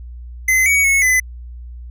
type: tone with pitch steps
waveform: square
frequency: 2049 / 2251 / 2195 / 2017 Hz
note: C7 / C#7 / C#7 / B6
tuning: -37 / +26 / -18 / +36 cents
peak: -12 dBFS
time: 0.48-1.2 s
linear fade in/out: 5 ms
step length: 180 ms
effects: added 60 Hz sine -30 dBFS peak until 1.9 s